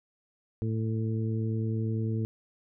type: harmonic tone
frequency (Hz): 111.1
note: A2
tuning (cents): +17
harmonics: 1 / 2 / 3 / 4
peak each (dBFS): -28 / -34 / -38 / -40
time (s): 0.62-2.25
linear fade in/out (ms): 0
effects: none